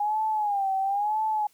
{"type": "tone with vibrato", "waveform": "sine", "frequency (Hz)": 819, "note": "G#5", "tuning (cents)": -24, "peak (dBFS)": -23, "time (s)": [0, 1.47], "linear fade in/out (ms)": 5, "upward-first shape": "sine", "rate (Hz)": 1, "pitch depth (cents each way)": 110, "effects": ["white hiss -63 dBFS RMS until 1.53 s"]}